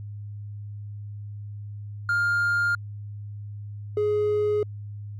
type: tone pair in turn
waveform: triangle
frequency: 1406 / 419.1 Hz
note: F6 / G#4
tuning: +11 / +16 cents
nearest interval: octave + major sixth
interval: 2095 cents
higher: first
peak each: -18 dBFS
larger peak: neither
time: 2.09-2.75 / 3.97-4.63 s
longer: neither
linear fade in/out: 2 ms
effects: tanh soft clip ceiling -15 dBFS + added 103 Hz sine -34 dBFS peak until 5.19 s